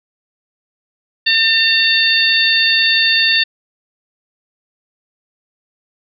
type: harmonic tone with a mistuned harmonic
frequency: 902 Hz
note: A5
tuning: 43 cents sharp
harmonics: 2 / 3 / 4 / 5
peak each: -16 / -16 / -16 / -16 dBFS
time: 1.26-3.44 s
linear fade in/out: 10 ms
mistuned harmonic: 3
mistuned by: +18 cents
effects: none